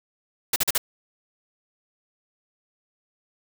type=noise bursts; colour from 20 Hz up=white; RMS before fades=-21 dBFS; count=4; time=0.53-0.78 s; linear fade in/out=5 ms; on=31 ms; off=42 ms; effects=none